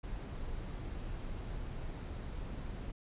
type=noise; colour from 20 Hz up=brown; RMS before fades=-41 dBFS; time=0.03-2.92 s; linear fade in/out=10 ms; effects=resampled to 8000 Hz